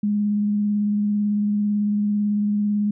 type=tone with vibrato; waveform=sine; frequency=207.1 Hz; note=G#3; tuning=5 cents flat; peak=-18 dBFS; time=0.03-2.91 s; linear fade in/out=5 ms; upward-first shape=triangle; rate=18 Hz; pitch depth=19 cents each way; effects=none